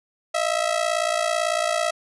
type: ring-modulated tone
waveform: sawtooth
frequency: 652 Hz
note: E5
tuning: 19 cents flat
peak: -14 dBFS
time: 0.34-1.91 s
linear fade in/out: 10 ms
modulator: 29 Hz
effects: resampled to 24000 Hz